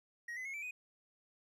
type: tone with pitch steps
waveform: triangle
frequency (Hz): 1889 / 2025 / 2170 / 2326 / 2493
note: A#6 / B6 / C#7 / D7 / D#7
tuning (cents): +22 / +43 / -37 / -17 / +3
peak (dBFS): -39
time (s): 0.28-0.71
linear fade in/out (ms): 5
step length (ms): 86
effects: none